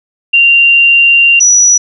sine tone pair in turn, 2773 / 5876 Hz, F7 / F#8, -13 / -13 cents, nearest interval octave + minor second, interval 1300 cents, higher second, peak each -3 dBFS, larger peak neither, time 0.33-1.4 / 1.4-1.78 s, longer first, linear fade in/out 10 ms, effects none

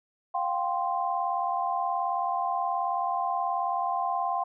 sine chord, F suspended second, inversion none, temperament equal with one note detuned, 705.3 / 784 / 1046.5 Hz, F5 / G5 / C6, +17 / 0 / 0 cents, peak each -30 dBFS, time 0.34-4.44 s, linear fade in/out 10 ms, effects none

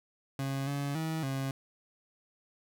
30% pulse tone with pitch steps, 136.3 / 141.6 / 159.9 / 135.1 Hz, C#3 / C#3 / D#3 / C#3, -29 / +37 / +48 / -44 cents, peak -29 dBFS, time 0.39-1.51 s, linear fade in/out 2 ms, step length 280 ms, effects none

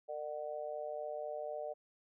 sine tone with amplitude modulation, 601 Hz, D5, 40 cents sharp, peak -34 dBFS, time 0.08-1.74 s, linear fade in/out 20 ms, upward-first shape sine, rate 144 Hz, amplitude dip 100%, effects none

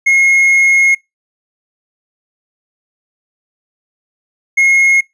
triangle tone pair in turn, 2158 / 2158 Hz, C#7 / C#7, -47 / -47 cents, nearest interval unison, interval 0 cents, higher neither, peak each -5 dBFS, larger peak neither, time 0.06-0.95 / 4.57-5.01 s, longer first, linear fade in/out 10 ms, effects noise-tail reverb RT60 0.2 s tail -25 dB re dry + resampled to 24000 Hz

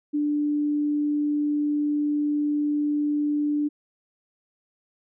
sine tone, 294.9 Hz, D4, 7 cents sharp, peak -21 dBFS, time 0.13-3.69 s, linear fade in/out 20 ms, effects none

